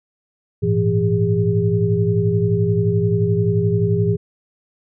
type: tone cluster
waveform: sine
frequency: 103 / 114.5 / 168.3 / 406.7 Hz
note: G#2 / A#2 / E3 / G#4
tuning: -14 / -31 / +36 / -36 cents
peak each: -20 dBFS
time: 0.62-4.17 s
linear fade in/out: 20 ms
effects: none